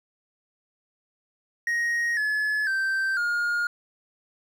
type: tone with pitch steps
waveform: triangle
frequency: 1877 / 1711.3 / 1560.2 / 1422.5 Hz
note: A#6 / A6 / G6 / F6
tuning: +11 / -49 / -9 / +31 cents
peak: -21 dBFS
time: 1.67-3.67 s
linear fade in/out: 2 ms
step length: 500 ms
effects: none